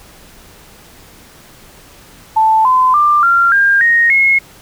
sine tone with pitch steps, 880 / 1022.6 / 1188.3 / 1380.9 / 1604.6 / 1864.7 / 2167 Hz, A5 / C6 / D6 / F6 / G6 / A#6 / C#7, 0 / -40 / +20 / -20 / +40 / 0 / -40 cents, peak -7 dBFS, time 2.36-4.39 s, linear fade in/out 10 ms, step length 290 ms, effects pink hiss -41 dBFS RMS until 4.61 s

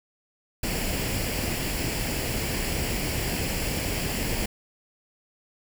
pink noise with comb filter, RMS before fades -28 dBFS, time 0.63-4.46 s, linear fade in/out 5 ms, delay 0.4 ms, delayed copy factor +0.55, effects none

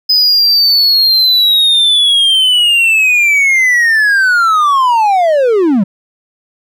triangle linear sweep, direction down, 5040 to 179.1 Hz, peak -5 dBFS, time 0.09-5.84 s, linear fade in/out 10 ms, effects none

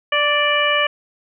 harmonic tone with a mistuned harmonic, 588 Hz, D5, 2 cents sharp, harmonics 1 / 2 / 3 / 4 / 5, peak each -21 / -21 / -21 / -21 / -21 dBFS, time 0.12-0.87 s, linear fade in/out 5 ms, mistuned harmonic 2, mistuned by -16 cents, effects none

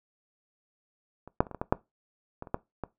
clicks, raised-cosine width 1 ms, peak -30 / -6 / -30 / -26 / -24 / -16 / -7 / -23 / -30 / -13 / -19 dBFS, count 11, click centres 1.276 / 1.405 / 1.468 / 1.513 / 1.547 / 1.615 / 1.725 / 2.424 / 2.472 / 2.544 / 2.837 s, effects noise-tail reverb RT60 0.2 s tail -20 dB re dry

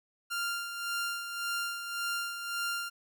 sawtooth tone with tremolo, 1394 Hz, F6, 4 cents flat, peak -27 dBFS, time 0.3-2.9 s, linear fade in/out 20 ms, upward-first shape sine, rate 1.8 Hz, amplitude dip 55%, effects none

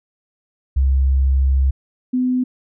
sine tone pair in turn, 66.9 / 252.6 Hz, C2 / B3, +39 / +39 cents, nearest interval octave + major seventh, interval 2300 cents, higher second, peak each -12 / -15 dBFS, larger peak first, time 0.76-1.71 / 2.13-2.44 s, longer first, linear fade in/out 10 ms, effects none

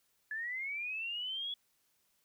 sine linear sweep, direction up, 1703 to 3394 Hz, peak -36 dBFS, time 0.31-1.54 s, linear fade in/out 2 ms, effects white hiss -75 dBFS RMS until 2.24 s

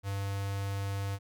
square tone with notch filter, 99.1 Hz, G2, 19 cents sharp, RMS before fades -34 dBFS, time 0.03-1.19 s, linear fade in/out 50 ms, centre 260 Hz, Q 1.6, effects none

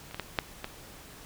clicks, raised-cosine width 0.3 ms, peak -29 / -22 / -16 / -9 / -18 dBFS, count 5, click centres 0.111 / 0.145 / 0.197 / 0.388 / 0.644 s, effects pink hiss -49 dBFS RMS until 1.25 s

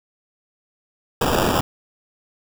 violet noise with sample-and-hold, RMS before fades -19 dBFS, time 1.21-1.61 s, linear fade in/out 5 ms, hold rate 2100 Hz, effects none

